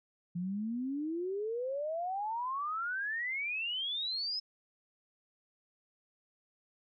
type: exponential sweep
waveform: sine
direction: up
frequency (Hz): 170.3 to 5190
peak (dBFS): -33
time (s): 0.35-4.4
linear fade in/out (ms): 10
effects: none